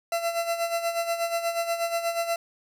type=tone with tremolo; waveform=40% pulse; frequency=675 Hz; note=E5; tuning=41 cents sharp; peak=-22 dBFS; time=0.12-2.36 s; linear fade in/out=2 ms; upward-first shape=sine; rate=8.3 Hz; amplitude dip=65%; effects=none